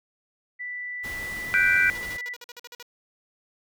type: tone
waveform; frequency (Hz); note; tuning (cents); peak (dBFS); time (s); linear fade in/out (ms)
sine; 1975.5; B6; 0; -31; 0.59-2.35; 20
type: noise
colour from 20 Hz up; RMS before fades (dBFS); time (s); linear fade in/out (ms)
pink; -40; 1.03-2.18; 20
type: chord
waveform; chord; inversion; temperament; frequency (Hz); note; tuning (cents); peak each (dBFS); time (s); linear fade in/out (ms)
sine; G major seventh; third; equal; 1480 / 1568 / 1975.5 / 2349; F#6 / G6 / B6 / D7; 0 / 0 / 0 / 0; -23; 1.54-1.9; 0
type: tone bursts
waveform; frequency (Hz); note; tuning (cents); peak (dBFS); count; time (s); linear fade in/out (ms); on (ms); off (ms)
5% pulse; 482.9; B4; -39; -28; 12; 1.95-2.827; 2; 30; 47
effects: none